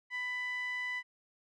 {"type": "tone with band-pass filter", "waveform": "sawtooth", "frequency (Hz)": 995, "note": "B5", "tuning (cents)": 13, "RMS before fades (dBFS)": -37, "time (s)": [0.1, 1.03], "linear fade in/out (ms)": 50, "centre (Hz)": 2100, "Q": 5.9, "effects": []}